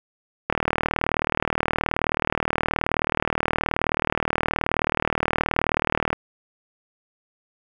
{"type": "click train", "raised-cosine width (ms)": 0.5, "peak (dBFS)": -5, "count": 220, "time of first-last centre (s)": [0.5, 6.13], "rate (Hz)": 38.9, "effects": ["7-bit"]}